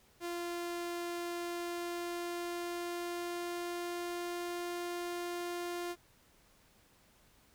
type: tone with pitch glide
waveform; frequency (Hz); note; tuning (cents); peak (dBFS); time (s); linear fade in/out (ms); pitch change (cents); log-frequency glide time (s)
sawtooth; 346.4 to 349.6; F4 to F4; -14 to +2; -33; 0.2-5.96; 50; +16; 1.37-4.61
effects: pink hiss -66 dBFS RMS until 7.54 s